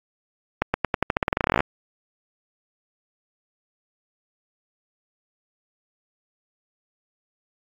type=accelerating click train; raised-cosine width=0.5 ms; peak=-4 dBFS; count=21; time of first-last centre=0.62-1.605 s; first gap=120 ms; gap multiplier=0.89; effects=AAC 48 kbps